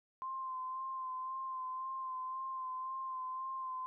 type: tone with vibrato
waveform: sine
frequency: 1043 Hz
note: C6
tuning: 6 cents flat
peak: -38 dBFS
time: 0.22-3.86 s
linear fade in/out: 0 ms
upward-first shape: sine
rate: 1.9 Hz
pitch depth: 24 cents each way
effects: none